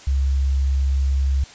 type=tone; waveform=sine; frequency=67.9 Hz; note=C#2; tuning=35 cents flat; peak=-16 dBFS; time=0.07-1.44 s; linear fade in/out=5 ms; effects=white hiss -43 dBFS RMS until 1.54 s + resampled to 16000 Hz